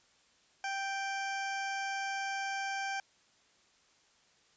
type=tone; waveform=20% pulse; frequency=784 Hz; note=G5; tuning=in tune; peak=-29 dBFS; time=0.64-3 s; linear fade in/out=2 ms; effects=white hiss -67 dBFS RMS until 4.56 s + resampled to 16000 Hz

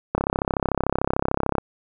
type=click train; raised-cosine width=1 ms; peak=-6 dBFS; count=49; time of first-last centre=0.15-1.583 s; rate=33.5 Hz; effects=none

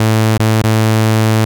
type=tone with dropouts; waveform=sawtooth; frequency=110 Hz; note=A2; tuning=in tune; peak=-5 dBFS; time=0-1.45 s; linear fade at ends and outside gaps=5 ms; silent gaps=0.378-0.396 / 0.622-0.638 s; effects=none

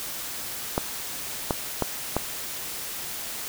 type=clicks; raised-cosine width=1 ms; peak=-8 dBFS; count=4; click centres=0.779 / 1.508 / 1.823 / 2.166 s; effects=white hiss -34 dBFS RMS until 3.48 s

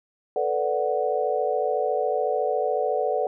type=chord; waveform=sine; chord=B minor seventh; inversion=third; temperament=equal with one note detuned; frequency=440 / 493.9 / 581.9 / 740 Hz; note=A4 / B4 / D5 / F#5; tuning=0 / 0 / -16 / 0 cents; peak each=-27 dBFS; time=0.36-3.27 s; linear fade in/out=2 ms; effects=none

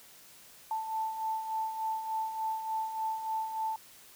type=beating tone pair; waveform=sine; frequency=880 / 883.4 Hz; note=A5 / A5; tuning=0 / +7 cents; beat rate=3.4 Hz; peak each=-40 / -32 dBFS; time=0.71-3.76 s; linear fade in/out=2 ms; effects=white hiss -55 dBFS RMS until 4.15 s

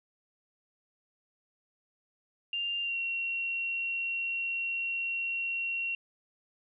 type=tone with pitch glide; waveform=sine; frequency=2794 to 2738 Hz; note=F7 to F7; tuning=0 to -35 cents; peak=-30 dBFS; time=2.53-5.95 s; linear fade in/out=2 ms; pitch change=-35 cents; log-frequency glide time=2.82-2.97 s; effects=none

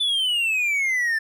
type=exponential sweep; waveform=triangle; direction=down; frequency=3520 to 1758 Hz; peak=-18 dBFS; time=0-1.19 s; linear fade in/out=10 ms; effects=none

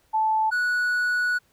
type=tone pair in turn; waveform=sine / triangle; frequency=874 / 1469.9 Hz; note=A5 / F#6; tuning=-12 / -12 cents; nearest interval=major sixth; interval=900 cents; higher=second; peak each=-19 dBFS; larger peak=neither; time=0.13-0.51 / 0.51-1.39 s; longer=second; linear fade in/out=20 ms; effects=pink hiss -64 dBFS RMS until 1.52 s

